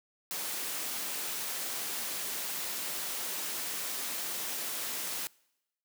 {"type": "noise", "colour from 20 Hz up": "white", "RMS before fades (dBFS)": -36, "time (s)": [0.31, 5.27], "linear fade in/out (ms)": 0, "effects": ["noise-tail reverb RT60 0.9 s tail -25 dB re dry", "high-pass 200 Hz 12 dB/octave"]}